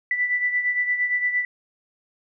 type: beating tone pair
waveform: sine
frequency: 1975.5 / 1984.2 Hz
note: B6 / B6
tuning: 0 / +8 cents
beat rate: 8.7 Hz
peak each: -21 / -28 dBFS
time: 0.11-1.45 s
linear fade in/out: 2 ms
effects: none